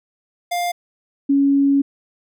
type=tone pair in turn; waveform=square / sine; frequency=702 / 278.6 Hz; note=F5 / C#4; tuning=+9 / +9 cents; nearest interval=octave + major third; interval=1600 cents; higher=first; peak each=-20 / -12 dBFS; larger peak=second; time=0.51-0.72 / 1.29-1.82 s; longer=second; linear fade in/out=10 ms; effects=none